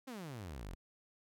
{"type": "exponential sweep", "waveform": "sawtooth", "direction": "down", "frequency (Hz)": [275.1, 38.89], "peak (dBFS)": -40, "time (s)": [0.07, 0.75], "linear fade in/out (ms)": 10, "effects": []}